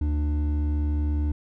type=tone pair together; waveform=triangle; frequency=74.17 / 296.7 Hz; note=D2 / D4; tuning=+18 / +18 cents; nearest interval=2 octaves; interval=2400 cents; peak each=-20 / -31 dBFS; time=0.01-1.32 s; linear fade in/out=5 ms; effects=none